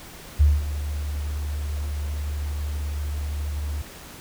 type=tone with ADSR envelope; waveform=sine; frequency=73.42 Hz; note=D2; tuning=in tune; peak=-11 dBFS; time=0.39-3.82 s; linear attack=20 ms; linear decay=210 ms; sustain=-14 dB; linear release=4 ms; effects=pink hiss -42 dBFS RMS until 4.2 s